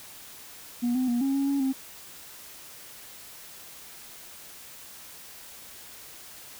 sine tone with pitch steps, 241 / 255.8 / 239.8 / 272 / 275.8 / 279.1 / 265.9 Hz, B3 / C4 / A#3 / C#4 / C#4 / C#4 / C4, -42 / -39 / +49 / -33 / -9 / +12 / +28 cents, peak -21 dBFS, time 0.82-1.73 s, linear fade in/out 20 ms, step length 130 ms, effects tanh soft clip ceiling -21 dBFS + white hiss -46 dBFS RMS until 6.59 s

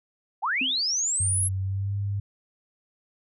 sine linear sweep, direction up, 695 to 11175 Hz, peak -23 dBFS, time 0.42-1.49 s, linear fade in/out 20 ms
sine tone with exponential decay, 260 Hz, C4, 11 cents flat, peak -27 dBFS, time 0.61-0.82 s, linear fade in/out 5 ms, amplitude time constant 45 ms
sine tone with pitch glide, 95.4 to 100.32 Hz, G2 to G2, -47 to +41 cents, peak -25 dBFS, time 1.2-2.2 s, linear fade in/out 5 ms, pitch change +88 cents, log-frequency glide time 1.61-1.95 s
effects none

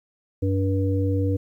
harmonic tone, 96.3 Hz, G2, 30 cents flat, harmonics 1 / 3 / 5, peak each -21 / -26 / -28 dBFS, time 0.42-1.37 s, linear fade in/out 10 ms, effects 10-bit

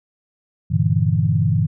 sine chord, E half-diminished seventh, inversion first, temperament equal, 98 / 116.54 / 146.83 / 164.81 Hz, G2 / Bb2 / D3 / E3, 0 / 0 / 0 / 0 cents, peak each -20 dBFS, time 0.7-1.67 s, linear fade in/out 20 ms, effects none

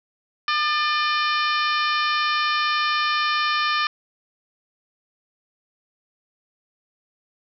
harmonic tone with a mistuned harmonic, 603 Hz, D5, 46 cents sharp, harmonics 2 / 3 / 4 / 5 / 6 / 7 / 8 / 9, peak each -22 / -26 / -28 / -30 / -32 / -33 / -34 / -35 dBFS, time 0.48-3.87 s, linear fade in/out 2 ms, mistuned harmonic 3, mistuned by -40 cents, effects none

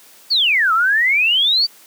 sine exponential two-way sweep, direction down then up, 4699 to 1271 to 4699 Hz, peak -12 dBFS, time 0.3-1.67 s, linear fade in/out 20 ms, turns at 0.73 s, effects white hiss -46 dBFS RMS until 1.86 s + high-pass 200 Hz 12 dB/octave

